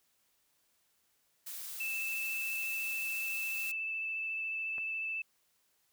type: noise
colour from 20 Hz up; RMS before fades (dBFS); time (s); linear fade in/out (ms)
blue; -43; 1.46-3.72; 10
type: tone with vibrato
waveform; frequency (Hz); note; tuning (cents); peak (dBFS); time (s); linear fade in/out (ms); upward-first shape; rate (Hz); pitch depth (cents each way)
sine; 2637; E7; 0; -34; 1.8-5.22; 5; square; 14; 8
type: click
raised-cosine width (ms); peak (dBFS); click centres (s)
0.5; -34; 4.782
effects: white hiss -74 dBFS RMS until 5.92 s